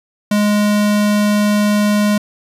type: tone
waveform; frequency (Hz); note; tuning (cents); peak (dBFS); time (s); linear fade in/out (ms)
square; 207.9; G#3; +2; -12; 0.31-2.18; 5
effects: resampled to 32000 Hz